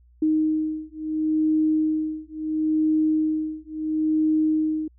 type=beating tone pair; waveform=sine; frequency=311.1 / 311.83 Hz; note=D#4 / D#4; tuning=0 / +4 cents; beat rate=0.73 Hz; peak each=-23 dBFS; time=0.22-4.88 s; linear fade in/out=5 ms; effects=added 60 Hz sine -52 dBFS peak until 4.98 s